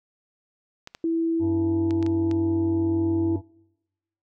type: clicks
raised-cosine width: 0.2 ms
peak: -21 dBFS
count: 6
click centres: 0.874 / 0.949 / 1.908 / 2.027 / 2.064 / 2.313 s
type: tone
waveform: sine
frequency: 329.6 Hz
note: E4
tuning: in tune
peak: -21 dBFS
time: 1.04-3.36 s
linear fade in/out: 2 ms
type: harmonic tone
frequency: 96 Hz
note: G2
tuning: 36 cents flat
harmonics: 1 / 3 / 5 / 7 / 9 / 10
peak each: -28 / -38 / -47 / -46 / -44 / -53 dBFS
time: 1.39-3.42 s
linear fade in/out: 50 ms
effects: noise-tail reverb RT60 1.0 s tail -26 dB re dry